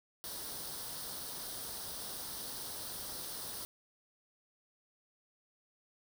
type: noise with comb filter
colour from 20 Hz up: white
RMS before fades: -43 dBFS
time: 0.24-3.65 s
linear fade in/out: 0 ms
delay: 0.21 ms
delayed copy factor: +0.65
effects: none